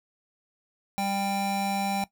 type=tone pair together; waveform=square; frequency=197.75 / 791 Hz; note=G3 / G5; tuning=+15 / +15 cents; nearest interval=2 octaves; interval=2400 cents; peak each=-31 / -28 dBFS; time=0.98-2.04 s; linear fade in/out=0 ms; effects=noise-tail reverb RT60 0.1 s tail -18 dB re dry